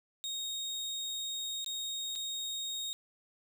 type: tone with dropouts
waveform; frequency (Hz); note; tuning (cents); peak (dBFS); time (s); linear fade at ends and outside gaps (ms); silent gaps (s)
30% pulse; 3729; A#7; 0; -33; 0.24-2.93; 0; 1.645-1.662 / 2.154-2.159
effects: none